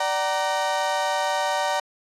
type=chord; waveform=35% pulse; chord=D augmented; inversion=none; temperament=equal with one note detuned; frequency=587.3 / 758.6 / 932.3 Hz; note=D5 / F#5 / A#5; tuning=0 / +43 / 0 cents; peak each=-25 / -25 / -24 dBFS; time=0-1.8 s; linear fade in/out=5 ms; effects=low-pass 8000 Hz 12 dB/octave